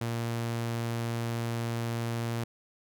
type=tone; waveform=sawtooth; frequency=116.54 Hz; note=A#2; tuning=in tune; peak=-26 dBFS; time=0.01-2.44 s; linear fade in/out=5 ms; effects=none